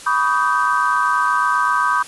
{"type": "tone cluster", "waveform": "sine", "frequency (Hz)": [987, 1134, 1242, 1556], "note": ["B5", "C#6", "D#6", "G6"], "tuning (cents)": [-1, 39, -3, -13], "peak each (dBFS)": -20, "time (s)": [0.06, 2.03], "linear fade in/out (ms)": 10, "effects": ["white hiss -37 dBFS RMS until 2.07 s", "resampled to 24000 Hz"]}